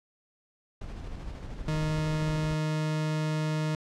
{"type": "noise with tremolo", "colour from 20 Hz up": "brown", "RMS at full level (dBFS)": -37, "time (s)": [0.81, 2.55], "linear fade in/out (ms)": 5, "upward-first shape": "square", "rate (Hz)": 13, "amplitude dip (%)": 30}
{"type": "tone", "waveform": "40% pulse", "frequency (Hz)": 154.9, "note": "D#3", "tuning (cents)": -7, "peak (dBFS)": -26, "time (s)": [1.68, 3.75], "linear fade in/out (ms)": 2}
{"effects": ["low-pass 7000 Hz 12 dB/octave"]}